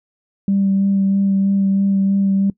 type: tone with vibrato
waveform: sine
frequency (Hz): 196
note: G3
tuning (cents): 0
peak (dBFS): -12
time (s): 0.48-2.5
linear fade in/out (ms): 2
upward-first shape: sine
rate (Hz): 3.1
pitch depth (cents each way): 14
effects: noise-tail reverb RT60 0.1 s tail -22 dB re dry + tanh soft clip ceiling -8 dBFS